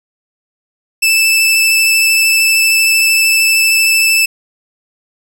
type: tone with vibrato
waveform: sawtooth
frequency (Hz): 2637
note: E7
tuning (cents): 0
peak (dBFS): -5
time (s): 1.02-4.26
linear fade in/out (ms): 10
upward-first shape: sine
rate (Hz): 13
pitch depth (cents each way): 11
effects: none